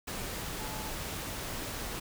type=tone in noise; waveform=sine; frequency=864 Hz; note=A5; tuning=32 cents flat; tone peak=-44 dBFS; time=0.59-0.91 s; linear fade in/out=10 ms; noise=pink; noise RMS=-38 dBFS; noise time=0.07-2 s; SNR=-9 dB; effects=none